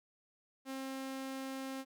sawtooth tone, 266.6 Hz, C4, 33 cents sharp, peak -36 dBFS, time 0.65-1.85 s, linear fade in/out 50 ms, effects none

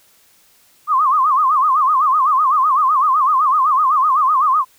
sine tone with vibrato, 1137 Hz, C#6, 44 cents sharp, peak -11 dBFS, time 0.87-4.65 s, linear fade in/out 50 ms, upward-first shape sine, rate 7.9 Hz, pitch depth 180 cents each way, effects white hiss -53 dBFS RMS until 4.78 s

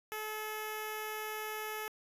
5% pulse tone with notch filter, 430 Hz, A4, 40 cents flat, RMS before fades -40 dBFS, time 0.12-1.88 s, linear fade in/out 0 ms, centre 4300 Hz, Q 0.66, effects resampled to 32000 Hz + 10-bit

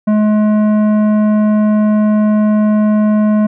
sine tone with tanh clipping, 212.2 Hz, G#3, 38 cents sharp, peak -10 dBFS, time 0.07-3.47 s, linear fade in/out 10 ms, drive 12 dB, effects none

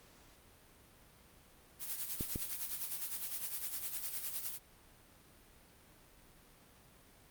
blue noise with tremolo, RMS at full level -38 dBFS, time 1.79-4.59 s, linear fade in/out 50 ms, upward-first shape sine, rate 9.8 Hz, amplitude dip 60%
clicks, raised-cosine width 3 ms, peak -25 dBFS, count 2, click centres 2.209 / 2.359 s
effects pink hiss -62 dBFS RMS until 7.3 s + Opus 48 kbps

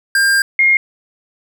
square / sine tone pair in turn, 1600 / 2136 Hz, G6 / C7, +35 / +35 cents, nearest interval perfect fourth, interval 500 cents, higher second, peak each -11 / -8 dBFS, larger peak second, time 0.15-0.42 / 0.59-0.77 s, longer first, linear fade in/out 2 ms, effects none

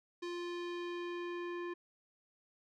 square tone with low-pass filter sweep, 349.2 Hz, F4, in tune, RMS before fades -41 dBFS, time 0.22-1.74 s, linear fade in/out 10 ms, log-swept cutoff 4800 to 2000 Hz, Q 1.3, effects none

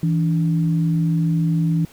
sine tone pair together, 163.5 / 291.5 Hz, E3 / D4, -14 / -13 cents, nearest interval minor seventh, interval 1001 cents, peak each -16 / -26 dBFS, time 0.03-1.85 s, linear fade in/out 2 ms, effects pink hiss -48 dBFS RMS until 1.92 s

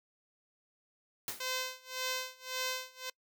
white noise with exponential decay, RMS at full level -35 dBFS, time 1.28-1.51 s, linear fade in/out 1 ms, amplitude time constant 50 ms
5% pulse tone with tremolo, 514 Hz, C5, 31 cents flat, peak -21 dBFS, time 1.4-3.1 s, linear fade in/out 5 ms, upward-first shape sine, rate 1.8 Hz, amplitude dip 95%
effects noise-tail reverb RT60 0.1 s tail -25 dB re dry

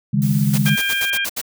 sine chord, C# suspended second, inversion none, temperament equal with one note detuned, 138.59 / 155.56 / 204.8 Hz, C#3 / D#3 / G#3, 0 / 0 / -24 cents, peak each -18 / -20 / -18 dBFS, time 0.13-0.76 s, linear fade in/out 10 ms
blue noise, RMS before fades -32 dBFS, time 0.22-1.1 s, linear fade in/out 0 ms
white noise bursts, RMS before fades -24 dBFS, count 8, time 0.53-1.415 s, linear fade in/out 10 ms, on 52 ms, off 67 ms
harmonic tone, 800 Hz, G5, 35 cents sharp, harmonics 2 / 3 / 4, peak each -21 / -23 / -24 dBFS, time 0.66-1.25 s, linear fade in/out 5 ms
effects none

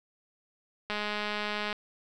click train, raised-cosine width 0.3 ms, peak -17 dBFS, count 174, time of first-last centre 0.9-1.728 s, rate 209 Hz, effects none

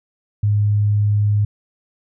sine tone, 103.83 Hz, G#2, in tune, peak -13 dBFS, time 0.43-1.45 s, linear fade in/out 5 ms, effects none

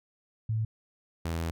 sine / sawtooth tone pair in turn, 110.4 / 82.71 Hz, A2 / E2, +6 / +6 cents, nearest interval perfect fourth, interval 500 cents, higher first, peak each -26 dBFS, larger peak neither, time 0.49-0.65 / 1.25-1.51 s, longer second, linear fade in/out 5 ms, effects none

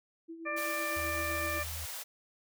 sine tone with tremolo, 329.5 Hz, E4, 1 cent flat, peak -40 dBFS, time 0.28-1.6 s, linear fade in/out 20 ms, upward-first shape sine, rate 7.9 Hz, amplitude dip 55%
harmonic tone, 593 Hz, D5, 17 cents sharp, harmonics 1 / 2 / 3 / 4, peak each -38 / -38 / -38 / -38 dBFS, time 0.45-1.64 s, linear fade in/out 20 ms
white high-pass noise, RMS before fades -41 dBFS, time 0.56-2.04 s, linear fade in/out 20 ms, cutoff 470 Hz, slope 96 dB/octave
sine tone, 80.4 Hz, E2, 43 cents flat, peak -40 dBFS, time 0.96-1.86 s, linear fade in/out 10 ms
effects none

